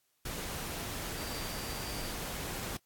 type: tone in noise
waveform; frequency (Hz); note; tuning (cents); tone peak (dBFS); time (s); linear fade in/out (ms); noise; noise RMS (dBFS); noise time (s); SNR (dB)
sine; 4699; D8; 0; -47; 1.17-2.11; 5; pink; -39; 0.25-2.77; -11
effects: white hiss -75 dBFS RMS until 2.85 s + AAC 64 kbps